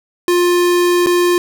square tone with dropouts, 352.5 Hz, F4, 16 cents sharp, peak -11 dBFS, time 0.28-1.38 s, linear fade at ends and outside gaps 1 ms, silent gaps 1.062-1.069 s, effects none

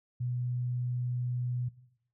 sine tone, 123.47 Hz, B2, in tune, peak -30 dBFS, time 0.2-1.69 s, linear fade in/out 10 ms, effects noise-tail reverb RT60 0.7 s tail -17 dB re dry

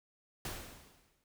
pink noise with exponential decay, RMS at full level -39 dBFS, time 0.45-1.24 s, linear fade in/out 2 ms, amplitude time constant 170 ms, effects none

